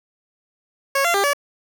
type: tone with pitch steps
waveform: 15% pulse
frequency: 550 / 688 / 398.4 / 571 Hz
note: C#5 / F5 / G4 / D5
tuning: -14 / -26 / +28 / -49 cents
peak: -10 dBFS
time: 0.95-1.334 s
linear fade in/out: 5 ms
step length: 96 ms
effects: none